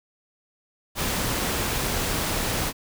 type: noise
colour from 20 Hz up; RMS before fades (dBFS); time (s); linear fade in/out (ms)
pink; -26; 0.95-2.73; 50
effects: none

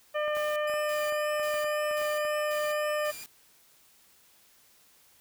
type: harmonic tone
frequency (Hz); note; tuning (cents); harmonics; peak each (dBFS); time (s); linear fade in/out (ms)
601; D5; +40; 1 / 2 / 3 / 4 / 5; -28 / -35 / -36 / -43 / -43; 0.14-3.12; 20
type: clicks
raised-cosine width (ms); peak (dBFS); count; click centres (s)
0.5; -29; 11; 0.28 / 0.369 / 0.698 / 0.739 / 1.124 / 1.397 / 1.542 / 1.644 / 1.912 / 2.016 / 2.251
type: noise bursts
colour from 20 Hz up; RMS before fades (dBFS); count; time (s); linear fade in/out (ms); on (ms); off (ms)
white; -46; 6; 0.35-3.26; 0; 210; 330
type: tone with vibrato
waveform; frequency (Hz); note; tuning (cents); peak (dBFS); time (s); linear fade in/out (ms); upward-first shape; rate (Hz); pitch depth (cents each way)
10% pulse; 2489; D#7; 0; -34; 0.67-3.24; 5; triangle; 1.9; 80
effects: white hiss -61 dBFS RMS until 5.2 s

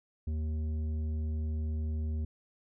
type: tone with tanh clipping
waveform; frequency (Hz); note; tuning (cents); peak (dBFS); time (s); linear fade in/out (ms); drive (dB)
triangle; 77.78; D#2; 0; -32; 0.27-2.25; 5; 13
effects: none

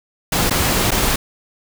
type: noise with dropouts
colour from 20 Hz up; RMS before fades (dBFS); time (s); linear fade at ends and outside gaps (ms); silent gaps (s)
pink; -17; 0.32-1.16; 5; 0.498-0.507 / 0.908-0.916
effects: none

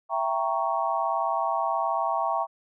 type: chord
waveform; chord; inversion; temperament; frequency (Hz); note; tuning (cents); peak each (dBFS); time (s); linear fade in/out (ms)
sine; E diminished seventh; none; equal with one note detuned; 665.4 / 784 / 932.3 / 1108.7; E5 / G5 / Bb5 / Db6; +16 / 0 / 0 / 0; -29; 0.09-2.47; 50
effects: none

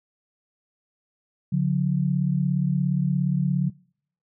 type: tone pair together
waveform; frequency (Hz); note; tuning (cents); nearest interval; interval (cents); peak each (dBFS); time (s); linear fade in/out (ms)
sine; 142.87 / 180; D3 / F#3; -47 / -47; major third; 400; -22; 1.52-3.7; 10
effects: noise-tail reverb RT60 0.6 s tail -25 dB re dry

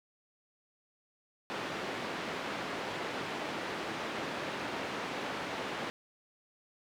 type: band-pass noise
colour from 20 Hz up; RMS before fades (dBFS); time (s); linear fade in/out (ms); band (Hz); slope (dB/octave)
pink; -38; 1.5-5.9; 0; 250 to 3000; 12
effects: none

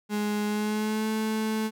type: tone with pitch glide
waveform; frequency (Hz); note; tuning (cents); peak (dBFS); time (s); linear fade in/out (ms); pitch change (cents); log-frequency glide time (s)
35% pulse; 208.8 to 218.2; G#3 to A3; +10 to -14; -24; 0.09-1.71; 50; +76; 0.46-1.09
effects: none

